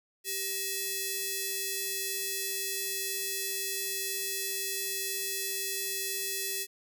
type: ring-modulated tone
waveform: 5% pulse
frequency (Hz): 1499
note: F#6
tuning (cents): +22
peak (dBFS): -17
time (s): 0.24-6.67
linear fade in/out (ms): 50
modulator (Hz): 1110
effects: none